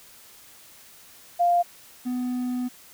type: tone pair in turn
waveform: sine / triangle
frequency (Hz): 698.5 / 249.2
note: F5 / B3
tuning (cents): 0 / +16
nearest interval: octave + tritone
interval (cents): 1784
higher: first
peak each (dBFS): -17 / -23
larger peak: first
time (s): 1.39-1.63 / 2.05-2.69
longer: second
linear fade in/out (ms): 20
effects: white hiss -50 dBFS RMS until 2.93 s